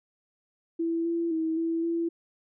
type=tone with pitch steps; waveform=sine; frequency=332 / 336.7 / 321.4 / 330 / 335.4 Hz; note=E4 / E4 / E4 / E4 / E4; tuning=+12 / +37 / -44 / +2 / +30 cents; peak=-25 dBFS; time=0.79-2.09 s; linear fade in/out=10 ms; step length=260 ms; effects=none